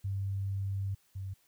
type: tone pair in turn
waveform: sine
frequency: 98 / 96.26 Hz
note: G2 / G2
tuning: 0 / -31 cents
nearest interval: unison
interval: 31 cents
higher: first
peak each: -31 / -36 dBFS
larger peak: first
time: 0.04-0.95 / 1.15-1.34 s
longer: first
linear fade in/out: 10 ms
effects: white hiss -69 dBFS RMS until 1.47 s